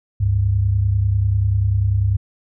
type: tone pair together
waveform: sine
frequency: 70.4 / 100.6 Hz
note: C#2 / G2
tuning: +27 / +45 cents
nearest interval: tritone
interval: 618 cents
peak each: -21 / -15 dBFS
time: 0.2-2.17 s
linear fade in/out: 10 ms
effects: none